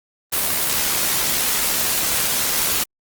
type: noise with amplitude modulation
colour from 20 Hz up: white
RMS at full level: -18 dBFS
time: 0.32-2.84 s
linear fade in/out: 10 ms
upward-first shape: sine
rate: 71.9 Hz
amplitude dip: 40%
effects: Opus 24 kbps